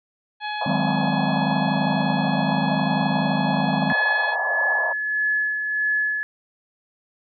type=harmonic tone; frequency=843 Hz; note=G#5; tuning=26 cents sharp; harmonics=1 / 2 / 3 / 4 / 5; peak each=-28 / -31 / -36 / -36 / -39 dBFS; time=0.4-4.36 s; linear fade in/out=50 ms
type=band-pass noise; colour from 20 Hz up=pink; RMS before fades=-28 dBFS; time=0.61-4.93 s; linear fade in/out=5 ms; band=590 to 1000 Hz; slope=48 dB/octave
type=chord; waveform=sine; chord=Ab dominant seventh; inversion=second; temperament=just; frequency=155.74 / 186.89 / 207.7 / 259.6 Hz; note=Eb3 / Gb3 / Ab3 / C4; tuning=+2 / +18 / 0 / -13 cents; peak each=-26 dBFS; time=0.66-3.93 s; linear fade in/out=5 ms
type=tone with tremolo; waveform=sine; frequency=1709 Hz; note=G#6; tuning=49 cents sharp; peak=-18 dBFS; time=3.9-6.23 s; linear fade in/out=0 ms; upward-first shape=sine; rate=1.6 Hz; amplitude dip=45%
effects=none